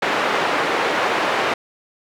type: band-pass noise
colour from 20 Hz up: pink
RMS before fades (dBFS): -20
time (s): 0.02-1.54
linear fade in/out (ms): 5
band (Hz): 460 to 2300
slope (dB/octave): 12
effects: none